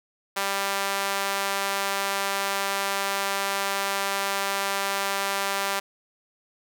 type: tone with high-pass filter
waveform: sawtooth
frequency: 197.2 Hz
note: G3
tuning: 11 cents sharp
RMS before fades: -27 dBFS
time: 0.36-5.8 s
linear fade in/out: 10 ms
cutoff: 850 Hz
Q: 0.84
effects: none